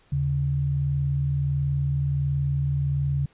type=tone pair together; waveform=sine; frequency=78.1 / 139.52 Hz; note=D#2 / C#3; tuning=+7 / +12 cents; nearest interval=minor seventh; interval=1005 cents; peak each=-29 / -22 dBFS; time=0.12-3.26 s; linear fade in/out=5 ms; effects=pink hiss -60 dBFS RMS until 3.33 s + resampled to 8000 Hz